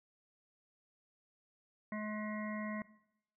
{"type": "harmonic tone", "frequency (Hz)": 212.6, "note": "G#3", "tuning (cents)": 41, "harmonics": [1, 3, 5, 7, 9, 10], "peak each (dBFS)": [-39, -46, -47, -56, -47, -53], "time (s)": [1.92, 2.82], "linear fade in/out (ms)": 2, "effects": ["noise-tail reverb RT60 0.8 s tail -19 dB re dry"]}